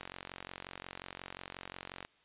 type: click train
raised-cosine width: 0.3 ms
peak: -26 dBFS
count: 94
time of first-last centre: 0.01-2.049 s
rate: 45.6 Hz
effects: white hiss -68 dBFS RMS until 2.24 s + resampled to 8000 Hz